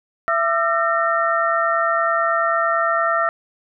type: tone cluster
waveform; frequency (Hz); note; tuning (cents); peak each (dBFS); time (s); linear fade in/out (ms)
sine; 669 / 1199 / 1348 / 1836; E5 / D6 / E6 / A#6; +25 / +36 / +38 / -27; -21 / -25 / -19 / -24; 0.28-3.29; 0
effects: none